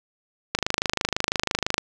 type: click train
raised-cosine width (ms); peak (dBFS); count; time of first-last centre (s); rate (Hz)
0.2; -4; 33; 0.55-1.781; 26
effects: none